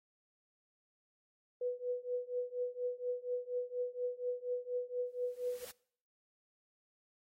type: tone with tremolo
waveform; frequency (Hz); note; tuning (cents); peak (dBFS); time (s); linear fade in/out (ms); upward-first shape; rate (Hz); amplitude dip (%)
sine; 493.9; B4; 0; -31; 1.61-5.65; 5; triangle; 4.2; 95
type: noise with exponential growth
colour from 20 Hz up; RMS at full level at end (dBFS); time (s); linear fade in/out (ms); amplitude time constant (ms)
white; -48; 5.06-5.71; 1; 140
effects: noise-tail reverb RT60 0.6 s tail -23 dB re dry + AAC 48 kbps